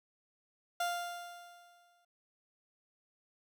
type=tone with exponential decay; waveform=30% pulse; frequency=698.5 Hz; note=F5; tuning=in tune; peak=-28 dBFS; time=0.8-2.05 s; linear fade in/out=5 ms; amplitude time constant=270 ms; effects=none